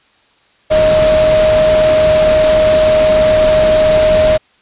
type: tone in noise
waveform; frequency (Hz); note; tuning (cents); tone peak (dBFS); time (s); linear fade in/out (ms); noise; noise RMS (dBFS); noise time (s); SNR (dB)
sine; 622.3; D#5; 0; -7; 0.7-4.38; 20; pink; -18; 0.7-4.38; +8
effects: white hiss -52 dBFS RMS until 4.61 s + resampled to 8000 Hz